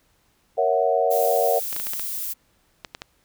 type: chord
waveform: sine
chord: F# dominant seventh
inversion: first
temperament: equal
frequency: 466.2 / 554.4 / 659.3 / 740 Hz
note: A#4 / C#5 / E5 / F#5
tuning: 0 / 0 / 0 / 0 cents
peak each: -23 dBFS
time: 0.57-1.6 s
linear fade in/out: 20 ms
type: noise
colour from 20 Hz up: violet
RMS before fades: -29 dBFS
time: 1.1-2.34 s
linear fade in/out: 20 ms
type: clicks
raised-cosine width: 0.2 ms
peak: -15 dBFS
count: 9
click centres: 1.728 / 1.764 / 1.799 / 1.869 / 1.935 / 1.996 / 2.848 / 2.949 / 3.019 s
effects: pink hiss -64 dBFS RMS until 3.24 s